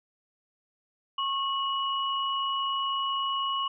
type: tone pair together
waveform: sine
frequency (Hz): 1094 / 2924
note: C#6 / F#7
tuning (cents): -23 / -21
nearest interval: octave + perfect fourth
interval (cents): 1702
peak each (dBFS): -28 / -31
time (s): 1.18-3.68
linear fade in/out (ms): 5
effects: none